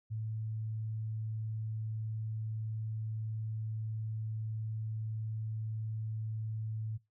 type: tone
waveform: sine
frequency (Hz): 109.8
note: A2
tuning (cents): -3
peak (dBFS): -35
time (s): 0.1-6.98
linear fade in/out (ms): 20
effects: noise-tail reverb RT60 0.2 s tail -19 dB re dry